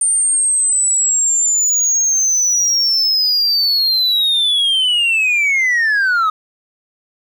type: linear sweep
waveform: sine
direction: down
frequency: 8960 to 1244.5 Hz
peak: -9 dBFS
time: 0.01-6.3 s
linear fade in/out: 5 ms
effects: tanh soft clip ceiling -11 dBFS + 8-bit